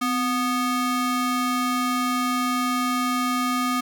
square ring-modulated tone, 489.7 Hz, B4, 15 cents flat, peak -19 dBFS, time 0.01-3.81 s, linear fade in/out 10 ms, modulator 744 Hz, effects none

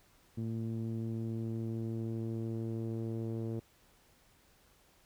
sawtooth tone with low-pass filter sweep, 113.2 Hz, A2, 50 cents sharp, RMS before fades -37 dBFS, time 0.37-3.6 s, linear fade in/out 10 ms, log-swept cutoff 270 to 410 Hz, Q 2, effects pink hiss -66 dBFS RMS until 5.05 s

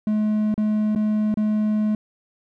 triangle tone with dropouts, 213.2 Hz, G#3, 46 cents sharp, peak -16 dBFS, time 0.07-1.95 s, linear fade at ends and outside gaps 2 ms, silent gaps 0.542-0.578 / 0.95-0.959 / 1.342-1.372 s, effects none

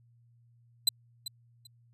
sawtooth tone with echo, 4034 Hz, B7, 36 cents sharp, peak -17 dBFS, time 0.87-0.89 s, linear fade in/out 5 ms, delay 390 ms, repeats 2, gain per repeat -14 dB, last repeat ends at 1.67 s, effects added 118 Hz sine -60 dBFS peak until 1.93 s + resampled to 32000 Hz

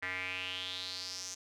square tone with band-pass filter sweep, 92.2 Hz, F#2, 6 cents flat, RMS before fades -40 dBFS, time 0.02-1.35 s, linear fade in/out 10 ms, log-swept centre 1900 to 6300 Hz, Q 5.2, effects none

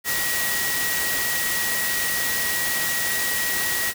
sine tone in noise, 1910 Hz, A#6, 42 cents sharp, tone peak -26 dBFS, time 0.04-3.94 s, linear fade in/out 50 ms, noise white, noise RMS -25 dBFS, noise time 0.04-3.94 s, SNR -4 dB, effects none

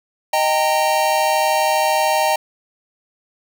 square chord, Eb major, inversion none, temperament equal with one note detuned, 622.3 / 784 / 916.8 Hz, Eb5 / G5 / Bb5, 0 / 0 / -29 cents, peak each -20 dBFS, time 0.33-2.36 s, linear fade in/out 5 ms, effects none

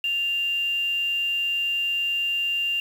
sine tone with quantisation, 2789 Hz, F7, 3 cents flat, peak -22 dBFS, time 0.04-2.8 s, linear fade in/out 2 ms, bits 7, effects none

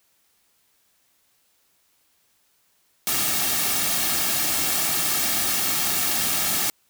white noise with comb filter, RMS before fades -23 dBFS, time 3.07-6.7 s, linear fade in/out 0 ms, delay 2 ms, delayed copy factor -0.55, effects white hiss -65 dBFS RMS until 6.89 s

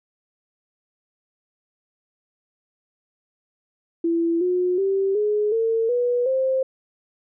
sine tone with pitch steps, 335 / 361.1 / 389.3 / 419.6 / 452.4 / 487.6 / 525.7 Hz, E4 / F#4 / G4 / G#4 / A4 / B4 / C5, +28 / -42 / -12 / +18 / +48 / -22 / +8 cents, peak -18 dBFS, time 4.04-6.63 s, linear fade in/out 5 ms, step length 370 ms, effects none

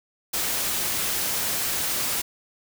white noise, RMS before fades -26 dBFS, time 0.33-2.22 s, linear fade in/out 10 ms, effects none

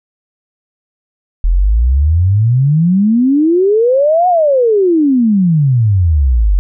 sine exponential two-way sweep, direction up then down, 39.98 to 740 to 44.93 Hz, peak -7 dBFS, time 1.44-6.59 s, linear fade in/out 0 ms, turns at 4.28 s, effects none

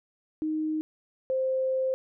sine tone pair in turn, 311.1 / 523.2 Hz, D#4 / C5, 0 / 0 cents, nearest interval major sixth, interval 900 cents, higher second, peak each -26 / -24 dBFS, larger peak second, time 0.42-0.81 / 1.3-1.94 s, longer second, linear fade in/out 0 ms, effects none

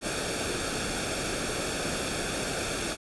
pink noise with comb filter, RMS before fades -31 dBFS, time 0.01-2.97 s, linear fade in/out 50 ms, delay 1 ms, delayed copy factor -0.6, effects resampled to 24000 Hz

